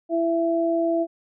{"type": "tone pair together", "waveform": "sine", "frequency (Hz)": [333.4, 666.8], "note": ["E4", "E5"], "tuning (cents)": [20, 20], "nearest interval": "octave", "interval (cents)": 1200, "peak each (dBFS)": -22, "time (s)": [0.09, 1.07], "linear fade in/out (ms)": 50, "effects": []}